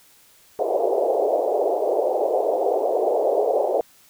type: band-pass noise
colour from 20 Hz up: pink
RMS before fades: -21 dBFS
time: 0.59-3.81 s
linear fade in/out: 0 ms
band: 400 to 730 Hz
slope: 48 dB/octave
effects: white hiss -54 dBFS RMS until 4.09 s